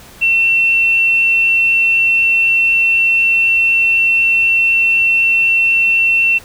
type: tone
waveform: sine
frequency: 2702 Hz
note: E7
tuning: 42 cents sharp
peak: -9 dBFS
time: 0.21-6.39 s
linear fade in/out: 20 ms
effects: pink hiss -39 dBFS RMS until 6.44 s